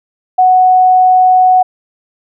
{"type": "tone", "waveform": "sine", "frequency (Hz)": 740, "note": "F#5", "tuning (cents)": 0, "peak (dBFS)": -4, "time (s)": [0.38, 1.63], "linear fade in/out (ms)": 10, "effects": []}